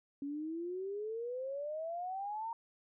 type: exponential sweep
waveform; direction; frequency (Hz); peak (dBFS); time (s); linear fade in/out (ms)
sine; up; 277.2 to 932.3; -37; 0.22-2.53; 2
effects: none